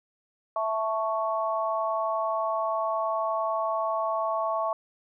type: chord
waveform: sine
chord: A major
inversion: second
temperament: equal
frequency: 659.3 / 880 / 1108.7 Hz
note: E5 / A5 / C#6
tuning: 0 / 0 / 0 cents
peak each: -28 / -32 / -29 dBFS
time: 0.56-4.73 s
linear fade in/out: 2 ms
effects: none